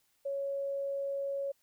sine tone, 555 Hz, C#5, 2 cents sharp, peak -32 dBFS, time 0.25-1.52 s, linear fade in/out 10 ms, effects white hiss -73 dBFS RMS until 1.62 s

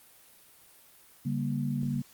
sine chord, G diminished, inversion second, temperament just, 141.12 / 196 / 235.2 Hz, Db3 / G3 / Bb3, +31 / 0 / +16 cents, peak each -31 / -35 / -32 dBFS, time 1.25-2.02 s, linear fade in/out 10 ms, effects white hiss -57 dBFS RMS until 2.13 s + Opus 32 kbps

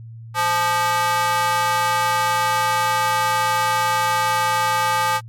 square tone with high-pass filter, 174.1 Hz, F3, 5 cents flat, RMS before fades -19 dBFS, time 0.34-5.21 s, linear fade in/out 50 ms, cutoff 1000 Hz, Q 2.9, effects added 114 Hz sine -34 dBFS peak until 5.28 s + MP3 64 kbps

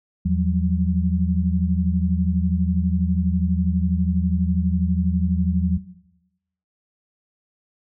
sine tone cluster, 81.8 / 176.1 / 188.3 Hz, E2 / F3 / F#3, -13 / +15 / +31 cents, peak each -22 dBFS, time 0.25-5.78 s, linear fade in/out 10 ms, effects noise-tail reverb RT60 0.9 s tail -17 dB re dry

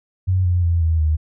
sine tone with pitch steps, 92.9 / 88.81 / 84.89 / 81.15 / 77.58 Hz, F#2 / F2 / F2 / E2 / D#2, +7 / +30 / -49 / -27 / -4 cents, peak -14 dBFS, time 0.27-1.17 s, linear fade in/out 20 ms, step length 180 ms, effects none

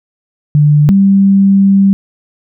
sine tone pair in turn, 148.1 / 196.1 Hz, D3 / G3, +15 / +1 cents, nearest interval perfect fourth, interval 486 cents, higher second, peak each -4 dBFS, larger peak neither, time 0.55-0.89 / 0.89-1.93 s, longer second, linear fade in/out 0 ms, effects none

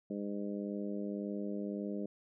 harmonic tone, 101.8 Hz, G#2, 34 cents flat, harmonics 2 / 3 / 4 / 5 / 6, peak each -38 / -42 / -44 / -46 / -48 dBFS, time 0.1-2.06 s, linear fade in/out 5 ms, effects none

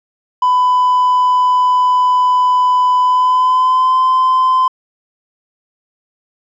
triangle tone with pitch glide, 1000 to 1029.3 Hz, B5 to C6, +21 to -29 cents, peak -6 dBFS, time 0.42-4.68 s, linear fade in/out 5 ms, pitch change +50 cents, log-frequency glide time 3-3.99 s, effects tanh soft clip ceiling -4 dBFS + resampled to 16000 Hz

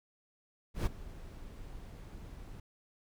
brown noise with ADSR envelope, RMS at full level -28 dBFS, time 0.74-2.6 s, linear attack 120 ms, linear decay 18 ms, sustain -19 dB, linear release 3 ms, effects none

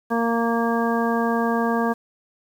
harmonic tone, 231.6 Hz, A#3, 11 cents flat, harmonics 1 / 2 / 3 / 4 / 5 / 7, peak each -22 / -25 / -27 / -28 / -29 / -30 dBFS, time 0.1-1.94 s, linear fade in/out 20 ms, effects 8-bit

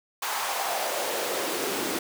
pink noise with high-pass filter sweep, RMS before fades -29 dBFS, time 0.22-1.99 s, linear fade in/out 5 ms, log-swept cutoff 960 to 290 Hz, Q 2.4, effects none

